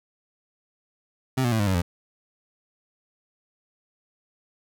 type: tone with pitch steps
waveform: 25% pulse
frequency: 130.81 / 120.65 / 111.28 / 102.63 / 94.66 / 87.31 Hz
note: C3 / B2 / A2 / G#2 / F#2 / F2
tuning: 0 / -40 / +20 / -20 / +40 / 0 cents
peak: -17 dBFS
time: 1.37-1.82 s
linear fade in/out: 10 ms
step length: 75 ms
effects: none